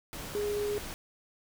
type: tone in noise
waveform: sine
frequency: 413.7 Hz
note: G#4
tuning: 7 cents flat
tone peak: -29 dBFS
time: 0.35-0.78 s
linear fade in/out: 0 ms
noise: pink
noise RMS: -41 dBFS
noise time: 0.13-0.94 s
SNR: +9 dB
effects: none